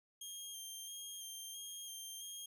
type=tone with vibrato; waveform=15% pulse; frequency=3204 Hz; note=G7; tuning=37 cents sharp; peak=-39 dBFS; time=0.21-2.46 s; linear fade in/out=5 ms; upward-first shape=square; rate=1.5 Hz; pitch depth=19 cents each way; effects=none